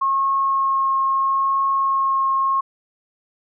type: tone with vibrato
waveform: sine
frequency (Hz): 1083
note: C#6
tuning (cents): -41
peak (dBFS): -16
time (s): 0.01-2.61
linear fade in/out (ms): 10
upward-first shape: triangle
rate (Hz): 0.76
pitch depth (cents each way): 10
effects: none